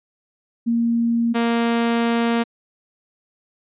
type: tone pair in turn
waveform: sine / sawtooth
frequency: 233.1 / 233.1 Hz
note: A#3 / A#3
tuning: 0 / 0 cents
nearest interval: unison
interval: 0 cents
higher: neither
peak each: -16 / -13 dBFS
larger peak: second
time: 0.66-1.34 / 1.34-2.44 s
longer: second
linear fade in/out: 20 ms
effects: resampled to 8000 Hz